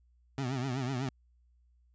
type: tone with vibrato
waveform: 25% pulse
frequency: 130 Hz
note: C3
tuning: 11 cents flat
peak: -28 dBFS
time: 0.38-1.09 s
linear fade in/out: 2 ms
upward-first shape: triangle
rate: 8 Hz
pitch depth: 140 cents each way
effects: added 60 Hz sine -63 dBFS peak until 1.94 s + resampled to 16000 Hz